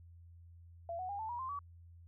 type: tone with pitch steps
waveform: sine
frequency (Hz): 678 / 739.4 / 806.3 / 879.3 / 958.8 / 1045.6 / 1140.3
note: E5 / F#5 / G5 / A5 / A#5 / C6 / C#6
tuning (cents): +49 / -1 / +49 / -1 / +48 / -1 / +49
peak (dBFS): -38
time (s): 0.89-1.59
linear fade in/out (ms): 2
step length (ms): 100
effects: added 85 Hz sine -54 dBFS peak until 2.07 s